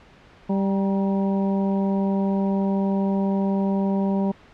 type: harmonic tone with a mistuned harmonic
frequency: 196 Hz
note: G3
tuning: in tune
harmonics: 1 / 2 / 3 / 4 / 5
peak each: -20 / -29 / -31 / -35 / -35 dBFS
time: 0.49-4.32 s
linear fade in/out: 10 ms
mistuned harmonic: 5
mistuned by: -51 cents
effects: pink hiss -50 dBFS RMS until 4.53 s + low-pass 3000 Hz 12 dB/octave